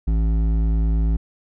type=tone with hard clipping; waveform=sine; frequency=54.6 Hz; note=A1; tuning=13 cents flat; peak=-18 dBFS; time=0.07-1.17 s; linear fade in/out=10 ms; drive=10 dB; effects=none